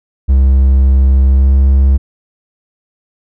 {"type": "tone with pitch glide", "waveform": "triangle", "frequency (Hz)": [66.5, 67.58], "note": ["C2", "C#2"], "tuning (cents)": [29, -43], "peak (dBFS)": -3, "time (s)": [0.28, 1.98], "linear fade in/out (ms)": 20, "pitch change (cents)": 28, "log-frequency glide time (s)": [1.3, 1.54], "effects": []}